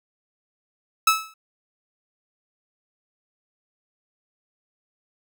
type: tone with exponential decay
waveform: sawtooth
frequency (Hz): 1302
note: E6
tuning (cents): -22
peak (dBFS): -8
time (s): 1.07-1.34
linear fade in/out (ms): 5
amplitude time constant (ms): 57
effects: none